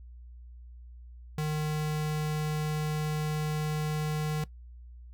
square tone, 152.8 Hz, D#3, 31 cents flat, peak -29 dBFS, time 1.38-4.44 s, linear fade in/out 2 ms, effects noise-tail reverb RT60 0.1 s tail -18 dB re dry + added 60 Hz sine -45 dBFS peak until 5.13 s

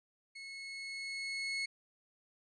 30% pulse tone with level ramp, 2186 Hz, C#7, 25 cents flat, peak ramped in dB -43 to -31 dBFS, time 0.35-1.66 s, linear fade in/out 10 ms, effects resampled to 22050 Hz

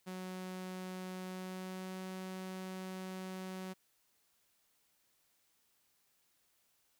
sawtooth tone with pitch glide, 185 to 187.04 Hz, F#3 to F#3, 0 to +19 cents, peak -38 dBFS, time 0.06-3.74 s, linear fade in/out 20 ms, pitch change +19 cents, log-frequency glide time 1.23-2.01 s, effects white hiss -75 dBFS RMS until 6.99 s

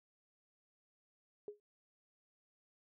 sine tone with exponential decay, 415.3 Hz, G#4, in tune, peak -39 dBFS, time 1.48-1.6 s, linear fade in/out 1 ms, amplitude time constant 25 ms, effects none

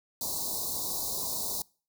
white band-stop noise, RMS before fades -33 dBFS, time 0.21-1.62 s, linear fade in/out 2 ms, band 1100 to 3800 Hz, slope 96 dB/octave, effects noise-tail reverb RT60 0.4 s tail -25 dB re dry

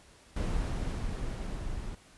brown noise with level ramp, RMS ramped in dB -30 to -38 dBFS, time 0.36-1.95 s, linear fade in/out 5 ms, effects pink hiss -58 dBFS RMS until 2.17 s + resampled to 24000 Hz

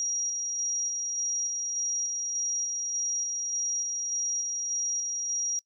sine tone with tremolo, 5710 Hz, F8, 37 cents sharp, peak -27 dBFS, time 0-5.59 s, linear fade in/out 0 ms, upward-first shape square, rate 1.7 Hz, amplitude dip 25%, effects noise-tail reverb RT60 0.1 s tail -23 dB re dry

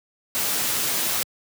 white noise, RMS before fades -24 dBFS, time 0.35-1.23 s, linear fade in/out 0 ms, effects high-pass 100 Hz 12 dB/octave

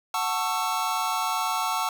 square chord, F# minor seventh, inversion none, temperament just, 740 / 888 / 1110 / 1332 Hz, F#5 / A5 / C#6 / E6, 0 / +16 / +2 / +18 cents, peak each -32 / -30 / -31 / -31 dBFS, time 0.14-1.89 s, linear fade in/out 2 ms, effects none

